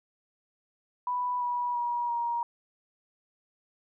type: tone with pitch steps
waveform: sine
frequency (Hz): 987.8 / 973.1 / 958.6 / 944.3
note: B5 / B5 / A#5 / A#5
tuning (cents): 0 / -26 / +48 / +22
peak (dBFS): -27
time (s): 1.07-2.43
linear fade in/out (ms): 2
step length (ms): 340
effects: none